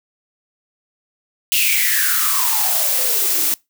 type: noise with high-pass filter sweep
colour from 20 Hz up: blue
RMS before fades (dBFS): -17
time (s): 1.52-3.54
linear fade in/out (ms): 0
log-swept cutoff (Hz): 2900 to 280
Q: 9.3
effects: noise-tail reverb RT60 0.2 s tail -23 dB re dry